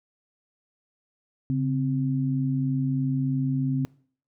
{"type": "tone pair together", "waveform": "sine", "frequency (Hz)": [138.59, 261.6], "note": ["C#3", "C4"], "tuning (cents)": [0, 0], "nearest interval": "major seventh", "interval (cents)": 1100, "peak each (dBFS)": [-24, -26], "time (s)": [1.5, 3.85], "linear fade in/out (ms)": 0, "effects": ["noise-tail reverb RT60 0.5 s tail -23 dB re dry"]}